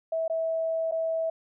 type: tone with dropouts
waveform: sine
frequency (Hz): 651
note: E5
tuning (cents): -22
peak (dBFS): -25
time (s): 0.12-1.3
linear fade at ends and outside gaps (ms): 5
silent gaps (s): 0.28-0.298 / 0.913-0.92
effects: none